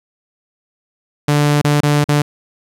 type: tone with dropouts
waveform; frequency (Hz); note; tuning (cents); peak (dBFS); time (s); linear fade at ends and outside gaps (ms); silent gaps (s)
sawtooth; 146.83; D3; 0; -7; 1.28-2.22; 5; 1.616-1.645 / 1.807-1.832 / 2.042-2.087
effects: low-pass 12000 Hz 12 dB/octave + 8-bit